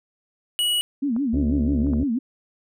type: tone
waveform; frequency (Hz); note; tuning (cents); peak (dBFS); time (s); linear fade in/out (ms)
square; 2921; F#7; -23; -20; 0.59-0.81; 0
type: tone with vibrato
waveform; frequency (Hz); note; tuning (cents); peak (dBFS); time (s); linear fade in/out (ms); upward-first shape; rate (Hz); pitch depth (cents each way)
sine; 254.2; C4; -50; -20; 1.02-2.19; 10; sine; 6.1; 230
type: clicks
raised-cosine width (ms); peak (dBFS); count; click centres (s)
1; -25 / -33 / -24; 3; 1.164 / 1.867 / 1.935
type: harmonic tone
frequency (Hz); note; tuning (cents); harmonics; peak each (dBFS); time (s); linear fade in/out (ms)
71.7; D2; -41; 1 / 2 / 3 / 4 / 5 / 6 / 7 / 8 / 9; -23 / -31 / -37 / -39 / -37 / -43 / -43 / -46 / -47; 1.33-2.04; 5
effects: none